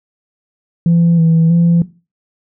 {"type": "tone with pitch steps", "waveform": "sine", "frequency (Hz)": [169.2, 163.6, 170], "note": ["E3", "E3", "F3"], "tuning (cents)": [45, -13, -46], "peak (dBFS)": -6, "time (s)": [0.86, 1.82], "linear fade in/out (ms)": 2, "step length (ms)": 320, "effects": ["noise-tail reverb RT60 0.3 s tail -17 dB re dry", "tanh soft clip ceiling -5 dBFS"]}